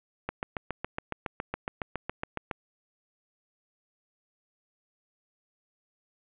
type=click train; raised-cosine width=0.5 ms; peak=-16 dBFS; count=17; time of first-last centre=0.29-2.512 s; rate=7.2 Hz; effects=resampled to 8000 Hz + 8-bit